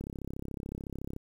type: click train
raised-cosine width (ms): 3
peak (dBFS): -25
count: 40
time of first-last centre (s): 0.01-1.164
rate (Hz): 33.8
effects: 9-bit